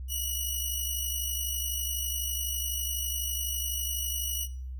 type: tone with amplitude modulation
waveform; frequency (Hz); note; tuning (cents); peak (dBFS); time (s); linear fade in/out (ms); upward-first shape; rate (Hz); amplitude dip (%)
5% pulse; 2923; F#7; -22; -20; 0.08-4.48; 50; sine; 52; 45
effects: noise-tail reverb RT60 0.5 s tail -20 dB re dry + added 64 Hz sine -35 dBFS peak until 4.79 s